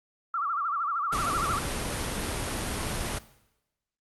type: tone with vibrato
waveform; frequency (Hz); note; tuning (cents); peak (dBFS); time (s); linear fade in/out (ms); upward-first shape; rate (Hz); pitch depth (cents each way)
sine; 1248; D#6; +5; -26; 0.34-1.59; 2; sine; 13; 180
type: noise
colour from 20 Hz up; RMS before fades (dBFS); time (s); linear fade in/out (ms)
pink; -31; 1.12-3.19; 10
effects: noise-tail reverb RT60 0.9 s tail -18 dB re dry + Opus 32 kbps